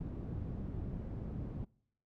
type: low-pass noise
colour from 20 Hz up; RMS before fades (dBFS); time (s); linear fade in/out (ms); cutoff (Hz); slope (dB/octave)
white; -41; 0-1.65; 10; 160; 12
effects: noise-tail reverb RT60 0.7 s tail -25 dB re dry